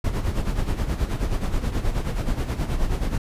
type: noise with tremolo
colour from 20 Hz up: brown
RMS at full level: -21 dBFS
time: 0.04-3.18 s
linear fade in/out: 5 ms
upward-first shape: sine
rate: 9.4 Hz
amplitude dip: 65%
effects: resampled to 32000 Hz